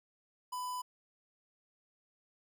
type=tone with notch filter; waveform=square; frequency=998 Hz; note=B5; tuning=18 cents sharp; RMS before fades=-39 dBFS; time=0.52-0.82 s; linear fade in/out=10 ms; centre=2500 Hz; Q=1.2; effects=none